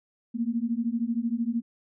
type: beating tone pair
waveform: sine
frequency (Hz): 226.6 / 239.6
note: A#3 / A#3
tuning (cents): -49 / +48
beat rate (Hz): 13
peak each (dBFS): -28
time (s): 0.34-1.62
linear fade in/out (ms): 20
effects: none